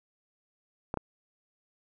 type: clicks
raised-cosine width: 1 ms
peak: -17 dBFS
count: 2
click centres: 0.941 / 0.973 s
effects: none